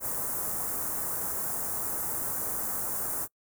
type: band-stop noise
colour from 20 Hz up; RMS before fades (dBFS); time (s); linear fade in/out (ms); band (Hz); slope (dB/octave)
white; -32; 0-3.28; 50; 1400 to 7900; 24
effects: noise-tail reverb RT60 0.1 s tail -25 dB re dry